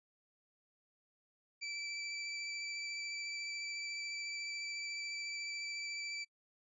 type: tone with vibrato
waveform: 25% pulse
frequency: 2326 Hz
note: D7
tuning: 17 cents flat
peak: -36 dBFS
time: 1.61-6.25 s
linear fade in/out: 20 ms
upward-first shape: sine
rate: 14 Hz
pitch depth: 11 cents each way
effects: noise-tail reverb RT60 0.1 s tail -26 dB re dry + resampled to 22050 Hz